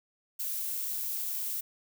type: noise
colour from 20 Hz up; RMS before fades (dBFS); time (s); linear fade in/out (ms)
violet; -34; 0.39-1.61; 10
effects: none